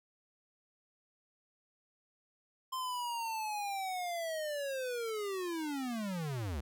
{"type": "linear sweep", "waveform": "square", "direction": "down", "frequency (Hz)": [1046.5, 63.5], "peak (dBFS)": -36, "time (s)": [2.72, 6.61], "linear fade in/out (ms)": 10, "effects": []}